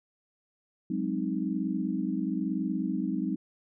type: chord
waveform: sine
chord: Ab dominant seventh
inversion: third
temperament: equal with one note detuned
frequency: 185 / 206 / 261.6 / 311.1 Hz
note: Gb3 / Ab3 / C4 / Eb4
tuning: 0 / -14 / 0 / 0 cents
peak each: -33 dBFS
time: 0.9-3.36 s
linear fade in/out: 5 ms
effects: none